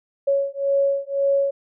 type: beating tone pair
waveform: sine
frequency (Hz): 554.4 / 556.3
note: C#5 / C#5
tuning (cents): 0 / +6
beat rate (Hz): 1.9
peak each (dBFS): -21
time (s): 0.27-1.51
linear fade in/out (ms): 10
effects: none